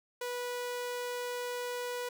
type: tone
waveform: sawtooth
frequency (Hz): 490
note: B4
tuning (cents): -14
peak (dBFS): -31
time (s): 0.21-2.09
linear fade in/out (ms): 5
effects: none